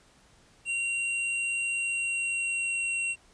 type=tone with pitch glide; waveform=square; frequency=2756 to 2737 Hz; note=F7 to F7; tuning=-24 to -36 cents; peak=-28 dBFS; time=0.65-3.16 s; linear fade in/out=50 ms; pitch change=-12 cents; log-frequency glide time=1.7-2.97 s; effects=pink hiss -60 dBFS RMS until 3.33 s + resampled to 22050 Hz